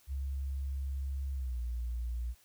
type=tone with pitch glide; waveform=sine; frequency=68 to 59.54 Hz; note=C#2 to A#1; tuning=-33 to +37 cents; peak=-33 dBFS; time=0.07-2.35 s; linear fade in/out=50 ms; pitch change=-230 cents; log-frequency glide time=1.33-1.6 s; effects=white hiss -65 dBFS RMS until 2.44 s